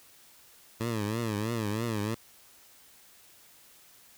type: tone with vibrato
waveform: 15% pulse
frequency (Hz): 110.1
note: A2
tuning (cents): +2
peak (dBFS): -23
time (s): 0.8-2.15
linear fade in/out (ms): 10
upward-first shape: triangle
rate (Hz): 3.1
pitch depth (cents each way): 150
effects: white hiss -57 dBFS RMS until 4.17 s